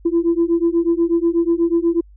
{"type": "beating tone pair", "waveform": "sine", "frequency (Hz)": [333.6, 341.8], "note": ["E4", "F4"], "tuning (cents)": [21, -37], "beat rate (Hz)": 8.2, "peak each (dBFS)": -16, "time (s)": [0.05, 2.01], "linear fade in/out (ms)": 10, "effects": ["tanh soft clip ceiling -8 dBFS", "added 50 Hz sine -42 dBFS peak until 2.16 s"]}